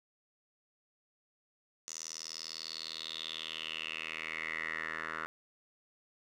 10% pulse tone with band-pass filter sweep, 79.9 Hz, D#2, 47 cents sharp, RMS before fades -41 dBFS, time 1.88-5.26 s, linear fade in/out 0 ms, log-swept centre 6400 to 1500 Hz, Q 6.3, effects none

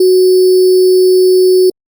sine tone with sample-and-hold, 370 Hz, F#4, in tune, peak -4 dBFS, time 0-1.7 s, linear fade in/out 5 ms, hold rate 4900 Hz, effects Opus 32 kbps

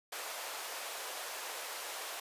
pink high-pass noise, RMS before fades -42 dBFS, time 0.12-2.2 s, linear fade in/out 5 ms, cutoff 520 Hz, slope 24 dB/octave, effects resampled to 32000 Hz

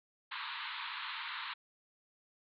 pink band-pass noise, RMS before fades -42 dBFS, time 0.31-1.54 s, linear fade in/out 10 ms, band 910 to 4200 Hz, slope 96 dB/octave, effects none

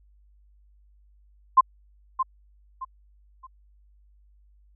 sine tone with echo, 1046.5 Hz, C6, in tune, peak -10 dBFS, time 1.57-1.61 s, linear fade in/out 10 ms, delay 620 ms, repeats 3, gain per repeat -10 dB, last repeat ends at 3.47 s, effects added 50 Hz sine -55 dBFS peak until 4.75 s

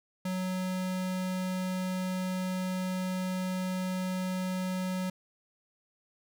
square tone, 185 Hz, F#3, in tune, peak -31 dBFS, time 0.25-5.1 s, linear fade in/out 5 ms, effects none

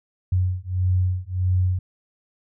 sine beating tone pair, 90.9 / 92.5 Hz, F#2 / F#2, -30 / 0 cents, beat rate 1.6 Hz, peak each -22 / -22 dBFS, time 0.32-1.79 s, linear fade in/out 5 ms, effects none

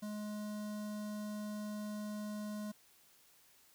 square tone with notch filter, 210 Hz, G#3, 19 cents sharp, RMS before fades -42 dBFS, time 0.02-2.72 s, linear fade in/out 10 ms, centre 2400 Hz, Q 0.97, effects white hiss -66 dBFS RMS until 3.74 s

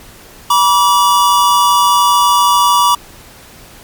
square tone pair together, 967.9 / 1155 Hz, B5 / D6, -35 / -29 cents, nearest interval minor third, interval 306 cents, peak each -11 dBFS, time 0.5-2.95 s, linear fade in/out 5 ms, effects pink hiss -38 dBFS RMS until 3.83 s + MP3 96 kbps

